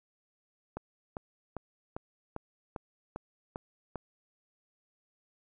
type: click train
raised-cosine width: 1 ms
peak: -23 dBFS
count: 9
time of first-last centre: 0.77-3.957 s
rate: 2.51 Hz
effects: none